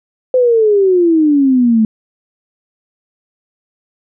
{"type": "exponential sweep", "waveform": "sine", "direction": "down", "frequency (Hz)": [517, 215.4], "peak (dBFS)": -7, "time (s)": [0.34, 1.85], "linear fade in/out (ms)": 2, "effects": []}